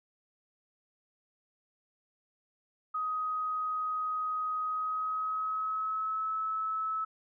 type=tone with pitch glide; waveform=sine; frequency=1256 to 1299.5 Hz; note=D#6 to E6; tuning=+16 to -25 cents; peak=-30 dBFS; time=2.94-7.05 s; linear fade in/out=10 ms; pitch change=+59 cents; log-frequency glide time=4.63-6.32 s; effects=none